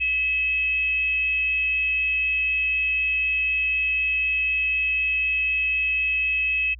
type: tone with frequency modulation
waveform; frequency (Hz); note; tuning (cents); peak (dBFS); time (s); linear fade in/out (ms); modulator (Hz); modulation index
sine; 2576; E7; -41; -20; 0-6.75; 20; 572; 0.22
effects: added 60 Hz sine -39 dBFS peak until 6.79 s